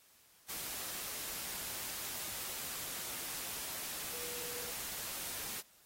sine tone in noise, 484.6 Hz, B4, 33 cents flat, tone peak -50 dBFS, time 4.12-4.72 s, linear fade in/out 20 ms, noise white, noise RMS -42 dBFS, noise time 0.48-5.62 s, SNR -11 dB, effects white hiss -65 dBFS RMS until 5.85 s + AAC 48 kbps

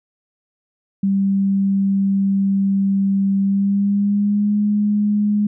sine tone with pitch glide, 196 to 207.7 Hz, G3 to G#3, 0 to 0 cents, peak -14 dBFS, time 1.03-5.47 s, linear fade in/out 5 ms, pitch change +100 cents, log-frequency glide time 3.41-4.56 s, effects none

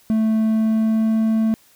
triangle tone with pitch glide, 220 to 221.5 Hz, A3 to A3, 0 to +12 cents, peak -13 dBFS, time 0.1-1.54 s, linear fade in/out 0 ms, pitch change +12 cents, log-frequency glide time 0.44-1.18 s, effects white hiss -54 dBFS RMS until 1.75 s

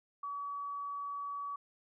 sine tone, 1138 Hz, C#6, 45 cents sharp, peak -37 dBFS, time 0.23-1.56 s, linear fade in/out 5 ms, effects none

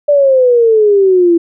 sine exponential sweep, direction down, 590 to 333.2 Hz, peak -5 dBFS, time 0.08-1.38 s, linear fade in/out 10 ms, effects none

